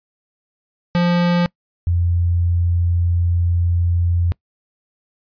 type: tone pair in turn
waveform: square / sine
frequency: 174.61 / 86.6 Hz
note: F3 / F2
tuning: 0 / -14 cents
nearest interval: octave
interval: 1214 cents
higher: first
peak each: -14 dBFS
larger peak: neither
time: 0.95-1.46 / 1.87-4.32 s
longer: second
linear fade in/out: 0 ms
effects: noise-tail reverb RT60 0.1 s tail -24 dB re dry + resampled to 11025 Hz